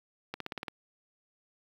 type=accelerating click train; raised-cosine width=0.3 ms; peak=-20 dBFS; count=7; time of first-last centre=0.34-0.682 s; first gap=63 ms; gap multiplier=0.96; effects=high-pass 60 Hz 12 dB/octave + 8-bit